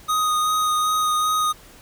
square tone with vibrato, 1244.5 Hz, D#6, in tune, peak -19 dBFS, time 0.08-1.53 s, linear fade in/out 20 ms, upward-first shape sine, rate 2.6 Hz, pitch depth 12 cents each way, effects pink hiss -47 dBFS RMS until 1.81 s

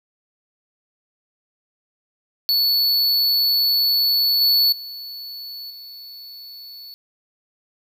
square tone with level steps, 4435 Hz, C#8, in tune, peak -16 / -14 / -32 / -37 dBFS, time 2.49-6.94 s, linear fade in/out 0 ms, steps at 4.41 / 4.72 / 5.7 s, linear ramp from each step 5 ms, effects 9-bit

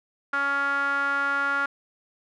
sawtooth tone with band-pass filter, 280 Hz, C#4, 18 cents sharp, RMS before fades -25 dBFS, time 0.33-1.66 s, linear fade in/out 5 ms, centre 1400 Hz, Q 6.7, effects none

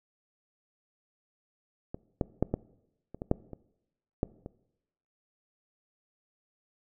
clicks, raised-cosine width 2 ms, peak -23 / -13 / -11 / -14 / -28 / -22 / -10 / -27 / -13 / -26 dBFS, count 10, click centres 1.945 / 2.212 / 2.426 / 2.54 / 3.146 / 3.219 / 3.314 / 3.533 / 4.231 / 4.461 s, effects noise-tail reverb RT60 0.9 s tail -21 dB re dry

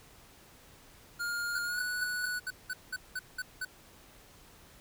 square tone with pitch glide, 1415 to 1474.2 Hz, F6 to F#6, +22 to -7 cents, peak -33 dBFS, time 1.19-2.4 s, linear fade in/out 20 ms, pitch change +71 cents, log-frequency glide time 1.63-1.81 s
square tone bursts, 1498 Hz, F#6, 21 cents sharp, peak -34 dBFS, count 10, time 1.55-3.65 s, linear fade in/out 5 ms, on 39 ms, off 190 ms
effects pink hiss -57 dBFS RMS until 4.8 s

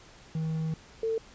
triangle / sine tone pair in turn, 159.4 / 448.4 Hz, D#3 / A4, +42 / +33 cents, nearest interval octave + tritone, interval 1791 cents, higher second, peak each -26 dBFS, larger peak neither, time 0.35-0.74 / 1.03-1.18 s, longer first, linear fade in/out 2 ms, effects pink hiss -53 dBFS RMS until 1.34 s + resampled to 16000 Hz

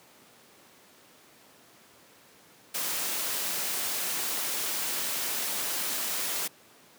white noise, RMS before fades -31 dBFS, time 2.74-6.48 s, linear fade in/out 10 ms, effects pink hiss -56 dBFS RMS until 6.98 s + high-pass 200 Hz 12 dB/octave

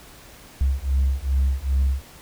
sine beating tone pair, 66.1 / 68.6 Hz, C2 / C#2, +18 / -17 cents, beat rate 2.5 Hz, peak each -20 dBFS, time 0.61-2.02 s, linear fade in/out 0 ms, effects tanh soft clip ceiling -14 dBFS + pink hiss -46 dBFS RMS until 2.21 s

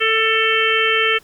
harmonic tone, 444.3 Hz, A4, 17 cents sharp, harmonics 1 / 3 / 4 / 5 / 6 / 7, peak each -21 / -21 / -21 / -21 / -21 / -21 dBFS, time 0-1.19 s, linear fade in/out 20 ms, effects pink hiss -50 dBFS RMS until 1.23 s

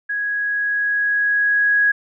sine tone with level ramp, 1661.2 Hz, G#6, in tune, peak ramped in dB -20 to -12 dBFS, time 0.09-1.92 s, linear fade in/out 10 ms, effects none

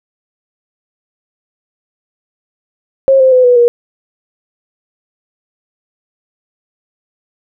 sine tone with pitch steps, 538 / 522.1 / 506.6 / 491.6 / 477.1 Hz, C5 / C5 / B4 / B4 / A#4, +48 / -4 / +44 / -8 / +40 cents, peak -4 dBFS, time 3.08-3.68 s, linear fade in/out 0 ms, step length 120 ms, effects none

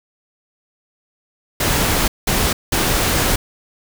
pink noise bursts at uneven times, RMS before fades -17 dBFS, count 3, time 1.6-2.08 / 2.27-2.53 / 2.72-3.36 s, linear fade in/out 5 ms, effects none

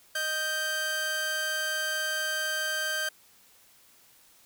sawtooth tone pair together, 622.3 / 1568 Hz, D#5 / G6, 0 / 0 cents, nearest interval octave + major third, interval 1600 cents, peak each -33 / -25 dBFS, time 0.15-3.09 s, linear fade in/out 5 ms, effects white hiss -59 dBFS RMS until 4.45 s

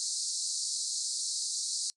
pink band-pass noise, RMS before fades -34 dBFS, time 0-1.9 s, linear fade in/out 0 ms, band 4100 to 9400 Hz, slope 96 dB/octave, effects noise-tail reverb RT60 0.1 s tail -24 dB re dry

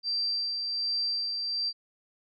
sine tone with tremolo, 4699 Hz, D8, in tune, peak -26 dBFS, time 0.03-1.73 s, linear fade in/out 50 ms, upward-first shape sine, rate 1.3 Hz, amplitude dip 35%, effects none

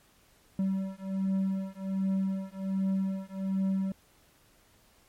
triangle beating tone pair, 191.5 / 192.8 Hz, G3 / G3, -40 / -28 cents, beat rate 1.3 Hz, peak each -29 dBFS, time 0.59-3.92 s, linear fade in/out 2 ms, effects pink hiss -63 dBFS RMS until 5.08 s + MP3 64 kbps

